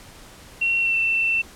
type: tone with pitch glide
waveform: sine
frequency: 2728 to 2684 Hz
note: F7 to E7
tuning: -41 to +31 cents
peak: -18 dBFS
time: 0.61-1.42 s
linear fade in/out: 10 ms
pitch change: -28 cents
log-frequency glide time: 0.8-0.96 s
effects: pink hiss -45 dBFS RMS until 1.55 s + low-pass 12000 Hz 12 dB/octave